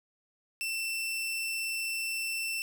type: tone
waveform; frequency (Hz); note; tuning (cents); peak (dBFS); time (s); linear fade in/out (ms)
sawtooth; 2681; E7; +29; -28; 0.61-2.62; 0
effects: none